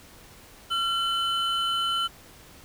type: tone pair together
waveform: triangle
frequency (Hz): 1366 / 3026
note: F6 / F#7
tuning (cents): -39 / +38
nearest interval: octave + major second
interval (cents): 1377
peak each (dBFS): -25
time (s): 0.7-2.08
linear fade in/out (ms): 20
effects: pink hiss -50 dBFS RMS until 2.64 s